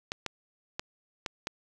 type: clicks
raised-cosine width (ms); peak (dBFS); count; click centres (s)
0.2; -15; 5; 0.119 / 0.263 / 0.795 / 1.262 / 1.471
effects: none